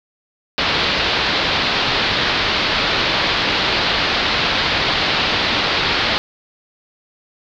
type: low-pass noise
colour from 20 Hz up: white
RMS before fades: -18 dBFS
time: 0.58-6.18 s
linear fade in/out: 0 ms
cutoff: 4500 Hz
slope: 48 dB/octave
effects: none